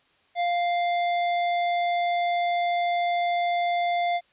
sine tone with hard clipping, 698.5 Hz, F5, in tune, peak -24 dBFS, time 0.35-4.21 s, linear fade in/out 50 ms, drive 16 dB, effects white hiss -63 dBFS RMS until 4.32 s + resampled to 8000 Hz

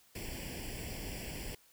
pink noise with comb filter, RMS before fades -42 dBFS, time 0.15-1.55 s, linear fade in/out 5 ms, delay 0.39 ms, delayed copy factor +0.85, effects white hiss -65 dBFS RMS until 1.72 s

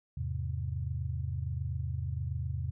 sine chord, E augmented, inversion none, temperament equal, 82.41 / 103.83 / 130.81 Hz, E2 / G#2 / B#2, 0 / 0 / 0 cents, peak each -35 / -38 / -36 dBFS, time 0.17-2.71 s, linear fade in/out 5 ms, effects none

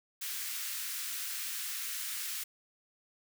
white high-pass noise, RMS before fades -38 dBFS, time 0.21-2.44 s, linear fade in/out 10 ms, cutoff 1400 Hz, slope 24 dB/octave, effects none

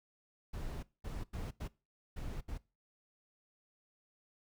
brown noise bursts at uneven times, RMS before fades -41 dBFS, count 6, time 0.53-0.83 / 1.04-1.24 / 1.33-1.51 / 1.6-1.68 / 2.16-2.41 / 2.48-2.58 s, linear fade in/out 10 ms, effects noise-tail reverb RT60 0.3 s tail -21 dB re dry

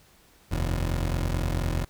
20% pulse tone pair together, 44.35 / 79.1 Hz, F1 / D#2, +27 / +29 cents, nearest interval minor seventh, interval 1002 cents, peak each -21 / -26 dBFS, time 0.51-1.85 s, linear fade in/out 10 ms, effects pink hiss -58 dBFS RMS until 1.89 s

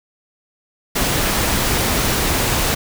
pink noise, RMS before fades -18 dBFS, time 0.95-2.75 s, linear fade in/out 10 ms, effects none

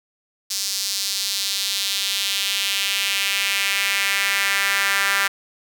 sawtooth tone with high-pass filter sweep, 197.7 Hz, G3, 15 cents sharp, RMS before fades -22 dBFS, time 0.5-5.28 s, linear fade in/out 10 ms, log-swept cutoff 5100 to 1600 Hz, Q 2.1, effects none

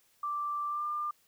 sine tone with pitch glide, 1174.7 to 1197.3 Hz, D6 to D6, 0 to +33 cents, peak -31 dBFS, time 0.23-1.11 s, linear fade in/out 5 ms, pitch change +33 cents, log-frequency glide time 0.68-0.85 s, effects white hiss -68 dBFS RMS until 1.27 s

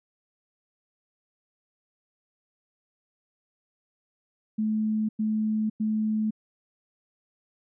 sine tone bursts, 216.3 Hz, A3, 29 cents flat, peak -23 dBFS, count 3, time 4.58-6.308 s, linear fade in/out 10 ms, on 510 ms, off 99 ms, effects none

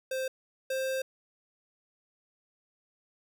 square tone pair in turn, 523.3 / 526.9 Hz, C5 / C5, 0 / +12 cents, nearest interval unison, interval 12 cents, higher second, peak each -31 / -30 dBFS, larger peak second, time 0.11-0.28 / 0.7-1.02 s, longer second, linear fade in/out 5 ms, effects none

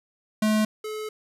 square tone pair in turn, 215 / 430 Hz, A3 / A4, -40 / -40 cents, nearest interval octave, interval 1200 cents, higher second, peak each -20 / -31 dBFS, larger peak first, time 0.42-0.65 / 0.84-1.09 s, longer second, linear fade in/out 5 ms, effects resampled to 32000 Hz + 9-bit

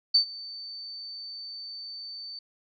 sine tone with ADSR envelope, 4553 Hz, C#8, 45 cents sharp, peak -15 dBFS, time 0.14-2.39 s, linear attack 11 ms, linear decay 95 ms, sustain -22 dB, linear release 3 ms, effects none

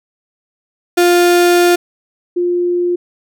35% pulse / sine tone pair in turn, 351 / 352.4 Hz, F4 / F4, +9 / +16 cents, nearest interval unison, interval 7 cents, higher second, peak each -6 / -12 dBFS, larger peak first, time 0.97-1.76 / 2.36-2.96 s, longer first, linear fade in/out 10 ms, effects none

